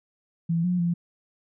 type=tone with pitch steps; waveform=sine; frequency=167.1 / 179.2 / 171.9 Hz; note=E3 / F3 / F3; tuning=+24 / +45 / -27 cents; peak=-21 dBFS; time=0.49-0.94 s; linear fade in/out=10 ms; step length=150 ms; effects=none